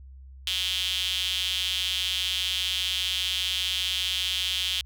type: tone with high-pass filter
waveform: sawtooth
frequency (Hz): 185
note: F#3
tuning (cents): 0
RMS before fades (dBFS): -28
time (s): 0.47-4.81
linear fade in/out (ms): 2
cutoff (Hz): 3200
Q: 6.5
effects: added 66 Hz sine -43 dBFS peak until 4.85 s